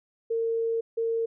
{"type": "tone pair in turn", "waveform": "sine", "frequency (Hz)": [456.5, 456.5], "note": ["A#4", "A#4"], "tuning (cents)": [-36, -36], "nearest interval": "unison", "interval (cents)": 0, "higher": "neither", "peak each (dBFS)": -24, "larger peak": "neither", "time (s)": [[0.3, 0.81], [0.97, 1.26]], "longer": "first", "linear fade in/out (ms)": 10, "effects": []}